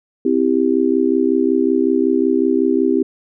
sine chord, C major, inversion none, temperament just, 261.6 / 327 / 392.4 Hz, C4 / E4 / G4, 0 / -14 / +2 cents, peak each -17 dBFS, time 0.25-3.03 s, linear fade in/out 5 ms, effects none

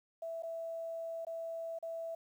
sine tone with dropouts, 660 Hz, E5, 2 cents sharp, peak -38 dBFS, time 0.22-2.15 s, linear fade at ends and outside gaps 5 ms, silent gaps 0.424-0.432 / 1.25-1.268 / 1.788-1.826 s, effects 11-bit

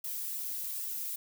violet noise with flanger, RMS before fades -37 dBFS, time 0.04-1.16 s, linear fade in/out 5 ms, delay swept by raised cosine 1.3 to 3.3 ms, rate 1.3 Hz, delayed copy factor -0.5, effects none

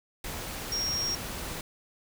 sine tone in noise, 5588 Hz, F8, in tune, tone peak -28 dBFS, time 0.72-1.15 s, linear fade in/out 2 ms, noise pink, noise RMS -37 dBFS, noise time 0.24-1.61 s, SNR +6 dB, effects none

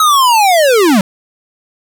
square linear sweep, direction down, 1291 to 179 Hz, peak -7 dBFS, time 0-1.01 s, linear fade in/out 2 ms, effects none

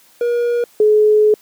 triangle / sine tone pair in turn, 477.5 / 425.4 Hz, A#4 / G#4, +42 / +42 cents, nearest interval major second, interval 200 cents, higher first, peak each -12 / -8 dBFS, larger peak second, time 0.21-0.64 / 0.8-1.34 s, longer second, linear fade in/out 2 ms, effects white hiss -50 dBFS RMS until 1.41 s + high-pass 150 Hz 12 dB/octave

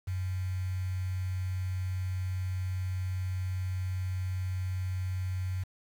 sine tone with quantisation, 92.5 Hz, F#2, in tune, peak -30 dBFS, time 0.07-5.64 s, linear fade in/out 10 ms, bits 8, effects none

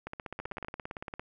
two click trains, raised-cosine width 0.5 ms, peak -23 / -23 dBFS, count 10 / 15, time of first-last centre 0.07-0.647 / 0.4-1.195 s, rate 15.6 / 17.6 Hz, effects none

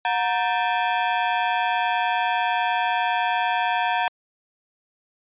sawtooth ring-modulated tone, 830.6 Hz, G#5, in tune, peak -13 dBFS, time 0.05-4.08 s, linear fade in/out 0 ms, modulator 104 Hz, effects resampled to 8000 Hz

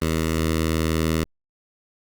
10% pulse tone with notch filter, 80.2 Hz, E2, 47 cents flat, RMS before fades -22 dBFS, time 0.02-1.24 s, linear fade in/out 0 ms, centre 770 Hz, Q 1.3, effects Opus 24 kbps

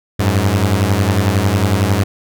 sawtooth beating tone pair, 93 / 104 Hz, F#2 / G#2, +9 / +3 cents, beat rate 11 Hz, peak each -11 dBFS, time 0.19-2.04 s, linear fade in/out 10 ms, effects none

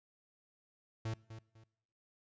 45% pulse tone with echo, 111.5 Hz, A2, 23 cents sharp, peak -36 dBFS, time 1.05-1.14 s, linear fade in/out 5 ms, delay 250 ms, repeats 2, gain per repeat -11 dB, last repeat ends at 1.64 s, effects noise-tail reverb RT60 0.9 s tail -23 dB re dry + resampled to 16000 Hz

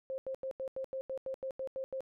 sine tone bursts, 530 Hz, C5, 22 cents sharp, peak -35 dBFS, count 12, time 0.1-2.006 s, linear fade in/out 0 ms, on 80 ms, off 86 ms, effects none

